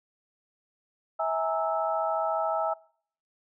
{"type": "tone cluster", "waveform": "sine", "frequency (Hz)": [649, 824, 918, 1310], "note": ["E5", "G#5", "A#5", "E6"], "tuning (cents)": [-27, -14, -27, -11], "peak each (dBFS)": [-29, -31, -35, -31], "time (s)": [1.19, 2.74], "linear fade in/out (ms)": 10, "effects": ["noise-tail reverb RT60 0.6 s tail -24 dB re dry"]}